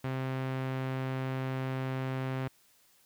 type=tone with low-pass filter; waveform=sawtooth; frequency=131.4 Hz; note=C3; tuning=8 cents sharp; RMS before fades=-34 dBFS; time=0.04-2.48 s; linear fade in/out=5 ms; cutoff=2500 Hz; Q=0.97; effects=white hiss -65 dBFS RMS until 3.05 s